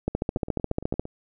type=two click trains; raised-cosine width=2 ms; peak=-11 / -22 dBFS; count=14 / 7; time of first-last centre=0.08-0.995 / 0.37-1.054 s; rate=14.2 / 8.77 Hz; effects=none